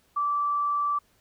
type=tone; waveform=sine; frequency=1163 Hz; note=D6; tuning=17 cents flat; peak=-23 dBFS; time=0.16-0.99 s; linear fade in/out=10 ms; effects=pink hiss -65 dBFS RMS until 1.2 s